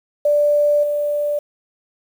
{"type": "tone with level steps", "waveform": "sine", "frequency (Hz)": 587.3, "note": "D5", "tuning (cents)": 0, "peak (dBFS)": [-12, -17], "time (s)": [0.25, 1.39], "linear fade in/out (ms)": 5, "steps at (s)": 0.83, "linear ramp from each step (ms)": 5, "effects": ["7-bit"]}